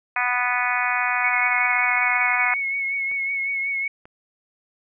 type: harmonic tone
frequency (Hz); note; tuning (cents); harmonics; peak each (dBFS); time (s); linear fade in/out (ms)
246.9; B3; 0; 3 / 4 / 5 / 6 / 7 / 8 / 9 / 10; -28 / -28 / -28 / -28 / -28 / -28 / -28 / -28; 0.16-2.54; 2
type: tone with vibrato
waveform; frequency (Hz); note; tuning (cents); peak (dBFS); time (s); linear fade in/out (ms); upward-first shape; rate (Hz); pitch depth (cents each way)
sine; 2200; C#7; -14; -22; 1.24-3.88; 5; triangle; 5.4; 37
type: clicks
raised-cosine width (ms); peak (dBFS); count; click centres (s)
0.5; -29; 2; 3.115 / 4.055
effects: none